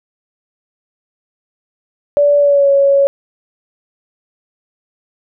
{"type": "tone with pitch glide", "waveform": "sine", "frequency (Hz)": [578, 556.4], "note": ["D5", "C#5"], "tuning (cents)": [-28, 6], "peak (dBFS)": -7, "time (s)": [2.17, 3.07], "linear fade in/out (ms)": 0, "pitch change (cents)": -66, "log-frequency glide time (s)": [2.38, 2.7], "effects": []}